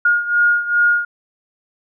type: beating tone pair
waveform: sine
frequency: 1427 / 1429.5 Hz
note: F6 / F6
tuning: +37 / +40 cents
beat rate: 2.5 Hz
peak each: -14 / -18 dBFS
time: 0.05-1.05 s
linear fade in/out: 5 ms
effects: none